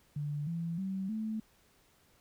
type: tone with pitch steps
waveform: sine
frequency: 146.7 / 167.54 / 191.35 / 218.5 Hz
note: D3 / E3 / G3 / A3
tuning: -2 / +28 / -42 / -12 cents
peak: -33 dBFS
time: 0.16-1.4 s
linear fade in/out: 5 ms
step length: 310 ms
effects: pink hiss -67 dBFS RMS until 2.2 s